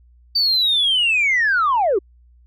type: linear sweep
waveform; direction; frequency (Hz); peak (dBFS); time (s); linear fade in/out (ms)
sine; down; 4627 to 345.6; -13; 0.35-1.99; 10
effects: tanh soft clip ceiling -11 dBFS + added 60 Hz sine -48 dBFS peak until 2.46 s